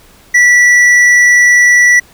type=tone with hard clipping; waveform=sine; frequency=1955 Hz; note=B6; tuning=18 cents flat; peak=-5 dBFS; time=0.34-2 s; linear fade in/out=10 ms; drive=6 dB; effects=pink hiss -43 dBFS RMS until 2.13 s